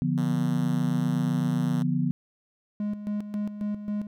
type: chord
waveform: sine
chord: B diminished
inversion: first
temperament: equal with one note detuned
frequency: 146.83 / 174.61 / 246.1 Hz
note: D3 / F3 / B3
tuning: 0 / 0 / -6 cents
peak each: -27 dBFS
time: 0.02-2.11 s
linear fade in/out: 0 ms
type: tone with pitch glide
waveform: 5% pulse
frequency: 118.6 to 117.78 Hz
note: A#2 to A#2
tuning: +30 to +18 cents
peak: -27 dBFS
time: 0.17-1.83 s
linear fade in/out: 10 ms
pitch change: -12 cents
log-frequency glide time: 0.46-1.59 s
type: tone with tremolo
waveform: triangle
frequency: 207.7 Hz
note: G#3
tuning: in tune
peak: -24 dBFS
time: 2.8-4.07 s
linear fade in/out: 2 ms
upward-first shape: square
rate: 3.7 Hz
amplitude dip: 65%
effects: none